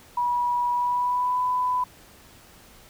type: tone with pitch glide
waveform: sine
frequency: 971 to 998.9 Hz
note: B5 to B5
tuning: -30 to +19 cents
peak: -21 dBFS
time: 0.17-1.84 s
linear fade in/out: 5 ms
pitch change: +49 cents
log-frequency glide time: 0.71-1.41 s
effects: pink hiss -51 dBFS RMS until 2.89 s